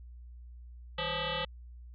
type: tone with frequency modulation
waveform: sine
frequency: 1250 Hz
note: D#6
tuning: 8 cents sharp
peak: -31 dBFS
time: 0.98-1.45 s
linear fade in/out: 5 ms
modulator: 352 Hz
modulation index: 6.7
effects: added 60 Hz sine -46 dBFS peak until 1.94 s